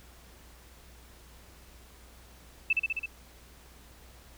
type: tone with echo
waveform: sine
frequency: 2637 Hz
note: E7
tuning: in tune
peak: -21 dBFS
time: 2.7-2.73 s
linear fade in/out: 5 ms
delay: 66 ms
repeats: 5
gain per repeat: -2 dB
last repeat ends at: 3.06 s
effects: added 60 Hz sine -54 dBFS peak until 4.37 s + pink hiss -56 dBFS RMS until 4.37 s